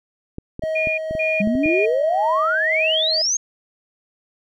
clicks, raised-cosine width 3 ms, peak -17 dBFS, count 9, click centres 0.384 / 0.594 / 0.637 / 0.872 / 1.11 / 1.152 / 1.474 / 1.553 / 1.659 s
triangle tone with tremolo, 634 Hz, D#5, 32 cents sharp, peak -18 dBFS, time 0.62-3.22 s, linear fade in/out 5 ms, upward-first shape sine, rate 1.9 Hz, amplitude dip 40%
sine tone bursts, 2432 Hz, D#7, 40 cents flat, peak -20 dBFS, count 3, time 0.75-1.86 s, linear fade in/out 10 ms, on 230 ms, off 210 ms
sine exponential sweep, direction up, 192.8 to 6610 Hz, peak -17 dBFS, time 1.4-3.37 s, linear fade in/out 5 ms
effects none

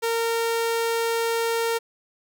sawtooth tone, 460 Hz, A#4, 23 cents flat, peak -18 dBFS, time 0.02-1.79 s, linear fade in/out 20 ms, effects none

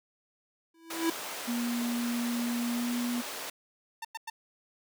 square tone with exponential growth, 329.6 Hz, E4, in tune, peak -24 dBFS, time 0.74-1.1 s, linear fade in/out 5 ms, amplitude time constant 77 ms
pink high-pass noise, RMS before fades -39 dBFS, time 0.9-3.5 s, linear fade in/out 5 ms, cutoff 500 Hz, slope 12 dB/octave
sine tone with pitch glide, 238.5 to 241.8 Hz, A#3 to B3, +40 to -36 cents, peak -29 dBFS, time 1.47-3.22 s, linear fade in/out 20 ms, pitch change +24 cents, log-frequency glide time 2.73-2.91 s
sawtooth tone bursts, 901 Hz, A5, 41 cents sharp, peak -32 dBFS, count 3, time 4.02-4.3 s, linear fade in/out 5 ms, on 28 ms, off 98 ms
effects none

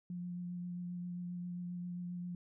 sine tone with vibrato, 176.8 Hz, F3, 22 cents sharp, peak -39 dBFS, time 0.1-2.35 s, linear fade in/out 2 ms, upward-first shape triangle, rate 7.5 Hz, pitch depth 17 cents each way, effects none

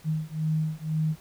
sine beating tone pair, 155.56 / 157.56 Hz, D#3 / D#3, 0 / +22 cents, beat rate 2 Hz, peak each -28 / -28 dBFS, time 0.04-1.16 s, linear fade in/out 50 ms, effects pink hiss -54 dBFS RMS until 1.2 s

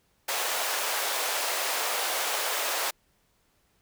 pink high-pass noise, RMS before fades -29 dBFS, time 0.28-2.91 s, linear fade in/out 10 ms, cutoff 520 Hz, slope 24 dB/octave, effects pink hiss -69 dBFS RMS until 3.81 s

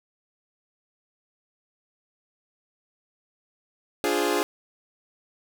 sawtooth chord, D half-diminished seventh, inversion none, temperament equal, 293.7 / 349.2 / 415.3 / 523.3 Hz, D4 / F4 / Ab4 / C5, 0 / 0 / 0 / 0 cents, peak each -25 / -23 / -22 / -27 dBFS, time 4.04-4.43 s, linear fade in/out 0 ms, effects none

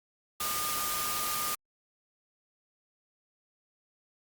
sine tone in noise, 1215 Hz, D#6, 42 cents flat, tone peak -35 dBFS, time 0.4-1.55 s, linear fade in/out 5 ms, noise white, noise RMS -33 dBFS, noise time 0.4-1.55 s, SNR -5 dB, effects Opus 48 kbps

